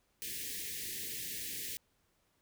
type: band-stop noise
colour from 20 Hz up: white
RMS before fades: -41 dBFS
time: 0.22-1.77 s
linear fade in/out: 0 ms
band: 490 to 1700 Hz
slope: 96 dB/octave
effects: pink hiss -75 dBFS RMS until 2.41 s